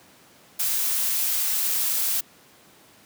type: noise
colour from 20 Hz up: blue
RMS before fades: -24 dBFS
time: 0.59-2.21 s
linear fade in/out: 10 ms
effects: pink hiss -53 dBFS RMS until 3.05 s + high-pass 150 Hz 12 dB/octave